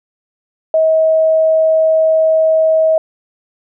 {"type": "tone", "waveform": "sine", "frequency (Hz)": 638, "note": "D#5", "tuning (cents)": 43, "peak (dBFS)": -8, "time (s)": [0.74, 2.98], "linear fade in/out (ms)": 2, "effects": []}